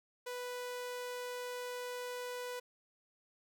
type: tone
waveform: sawtooth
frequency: 493.9 Hz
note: B4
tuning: in tune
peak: -36 dBFS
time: 0.26-2.6 s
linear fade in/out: 10 ms
effects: none